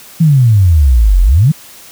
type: exponential two-way sweep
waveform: sine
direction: down then up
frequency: 169.4 to 42.22 to 169.4 Hz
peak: -4 dBFS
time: 0.2-1.52 s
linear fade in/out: 10 ms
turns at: 1.22 s
effects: white hiss -36 dBFS RMS until 1.91 s